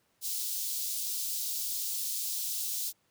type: high-pass noise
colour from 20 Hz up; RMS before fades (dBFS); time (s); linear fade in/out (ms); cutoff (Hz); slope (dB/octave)
white; -34; 0.21-2.93; 50; 3800; 24
effects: pink hiss -72 dBFS RMS until 3.1 s + high-pass 100 Hz 12 dB/octave